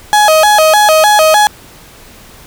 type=tone with vibrato; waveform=35% pulse; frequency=727 Hz; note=F#5; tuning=31 cents flat; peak=-3 dBFS; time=0.13-1.47 s; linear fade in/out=0 ms; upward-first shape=square; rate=3.3 Hz; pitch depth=250 cents each way; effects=pink hiss -37 dBFS RMS until 2.46 s